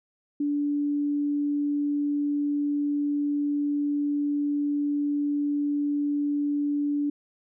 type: tone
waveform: sine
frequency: 290 Hz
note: D4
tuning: 22 cents flat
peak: -23 dBFS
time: 0.4-7.1 s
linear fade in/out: 5 ms
effects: none